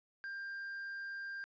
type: tone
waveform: triangle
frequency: 1592 Hz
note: G6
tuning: 26 cents sharp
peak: -39 dBFS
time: 0.24-1.44 s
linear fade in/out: 0 ms
effects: resampled to 16000 Hz + 13-bit